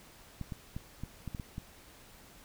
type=clicks; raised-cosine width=5 ms; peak=-26 dBFS; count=8; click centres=0.413 / 0.522 / 0.765 / 1.036 / 1.277 / 1.348 / 1.398 / 1.581 s; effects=pink hiss -56 dBFS RMS until 2.44 s